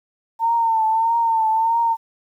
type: tone with vibrato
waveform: sine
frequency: 904 Hz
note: A5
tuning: 47 cents sharp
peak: -15 dBFS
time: 0.39-1.97 s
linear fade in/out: 50 ms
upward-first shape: triangle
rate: 1.6 Hz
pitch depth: 59 cents each way
effects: 9-bit

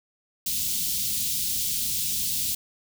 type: band-stop noise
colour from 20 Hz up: white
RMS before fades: -27 dBFS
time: 0.46-2.55 s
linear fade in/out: 5 ms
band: 230 to 3200 Hz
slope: 24 dB/octave
effects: none

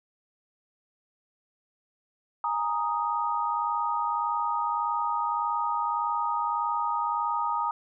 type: chord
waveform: sine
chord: Ab suspended second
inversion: none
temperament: equal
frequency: 830.6 / 932.3 / 1244.5 Hz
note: Ab5 / Bb5 / Eb6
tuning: 0 / 0 / 0 cents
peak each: -33 / -28 / -29 dBFS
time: 2.44-7.71 s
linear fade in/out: 2 ms
effects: none

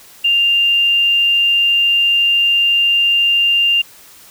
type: tone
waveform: sine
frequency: 2794 Hz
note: F7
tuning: in tune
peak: -10 dBFS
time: 0.24-3.82 s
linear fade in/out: 10 ms
effects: white hiss -42 dBFS RMS until 4.3 s

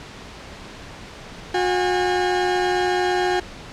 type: tone pair together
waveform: 30% pulse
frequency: 361.7 / 812 Hz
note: F#4 / G#5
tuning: -39 / -39 cents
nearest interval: octave + major second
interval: 1400 cents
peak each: -17 / -21 dBFS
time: 1.54-3.4 s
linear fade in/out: 5 ms
effects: pink hiss -38 dBFS RMS until 3.72 s + low-pass 5000 Hz 12 dB/octave

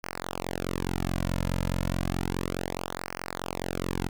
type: tone with flanger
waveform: sawtooth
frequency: 44.73 Hz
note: F1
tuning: 42 cents sharp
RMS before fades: -31 dBFS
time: 0.03-4.09 s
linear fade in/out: 10 ms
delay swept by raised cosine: 0.27 to 2.67 ms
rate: 0.32 Hz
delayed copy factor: -1
effects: none

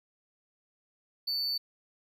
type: tone with amplitude modulation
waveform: triangle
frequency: 4500 Hz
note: C#8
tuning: 25 cents sharp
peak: -26 dBFS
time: 1.27-1.58 s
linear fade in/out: 10 ms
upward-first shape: sine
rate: 136 Hz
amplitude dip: 40%
effects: none

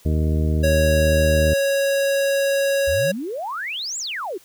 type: harmonic tone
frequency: 77.6 Hz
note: D#2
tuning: 4 cents flat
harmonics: 1 / 2 / 3 / 4 / 5 / 6 / 8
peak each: -18 / -24 / -28 / -30 / -32 / -34 / -36 dBFS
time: 0.05-1.54 s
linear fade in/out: 10 ms
type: tone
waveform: square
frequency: 553 Hz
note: C#5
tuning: 4 cents flat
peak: -18 dBFS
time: 0.63-3.12 s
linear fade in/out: 10 ms
type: exponential two-way sweep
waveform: sine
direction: up then down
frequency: 65.41 to 7900 to 329.9 Hz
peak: -25 dBFS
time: 2.87-4.38 s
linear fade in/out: 10 ms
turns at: 3.98 s
effects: white hiss -52 dBFS RMS until 4.44 s

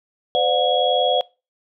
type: tone cluster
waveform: sine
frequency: 510 / 591 / 721 / 3323 Hz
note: C5 / D5 / F#5 / G#7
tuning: -44 / +11 / -45 / 0 cents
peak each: -21 / -22 / -20 / -22 dBFS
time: 0.35-1.21 s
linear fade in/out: 0 ms
effects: noise-tail reverb RT60 0.3 s tail -23 dB re dry

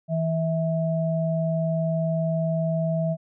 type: tone pair together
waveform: sine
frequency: 162.5 / 650 Hz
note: E3 / E5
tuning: -24 / -24 cents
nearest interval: 2 octaves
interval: 2400 cents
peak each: -23 / -26 dBFS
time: 0.08-3.17 s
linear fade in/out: 50 ms
effects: none

